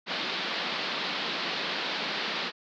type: band-pass noise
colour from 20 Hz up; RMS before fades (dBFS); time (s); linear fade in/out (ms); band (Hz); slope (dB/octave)
white; -32; 0.06-2.52; 50; 160 to 4500; 48
effects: none